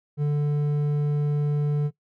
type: tone with hard clipping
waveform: sine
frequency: 146.83 Hz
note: D3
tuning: in tune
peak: -22 dBFS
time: 0.17-1.91 s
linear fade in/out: 50 ms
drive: 6 dB
effects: noise-tail reverb RT60 0.1 s tail -19 dB re dry